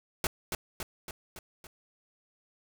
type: noise with echo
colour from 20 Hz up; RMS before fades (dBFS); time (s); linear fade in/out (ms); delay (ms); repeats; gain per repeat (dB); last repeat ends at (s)
pink; -29; 0.24-0.27; 2; 280; 5; -4; 1.67
effects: none